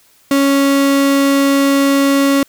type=tone; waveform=35% pulse; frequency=277.2 Hz; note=C#4; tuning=in tune; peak=-8 dBFS; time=0.31-2.43 s; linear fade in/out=2 ms; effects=white hiss -51 dBFS RMS until 2.48 s